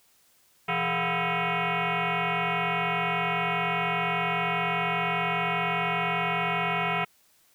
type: tone with frequency modulation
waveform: sine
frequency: 750 Hz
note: F#5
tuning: 23 cents sharp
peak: -24 dBFS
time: 0.68-7.05 s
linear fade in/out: 10 ms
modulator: 291 Hz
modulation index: 6.7
effects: white hiss -63 dBFS RMS until 7.54 s